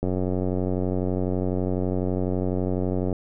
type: click train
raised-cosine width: 2 ms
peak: -13 dBFS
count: 286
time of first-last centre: 0.03-3.128 s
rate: 92 Hz
effects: none